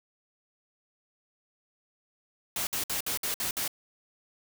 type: noise bursts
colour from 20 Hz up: white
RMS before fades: -31 dBFS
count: 7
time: 2.56-3.678 s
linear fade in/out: 2 ms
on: 110 ms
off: 58 ms
effects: none